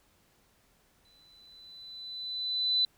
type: tone with exponential growth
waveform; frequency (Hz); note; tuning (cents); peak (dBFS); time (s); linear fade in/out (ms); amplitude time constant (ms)
sine; 4000; B7; +21; -22; 1.05-2.85; 2; 390
effects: pink hiss -67 dBFS RMS until 2.97 s